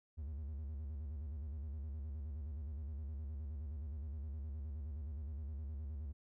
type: tone with vibrato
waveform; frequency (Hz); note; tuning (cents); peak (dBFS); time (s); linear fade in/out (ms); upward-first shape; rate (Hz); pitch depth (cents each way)
triangle; 73.42; D2; 0; -39; 0.17-6.13; 20; square; 9.6; 120
effects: none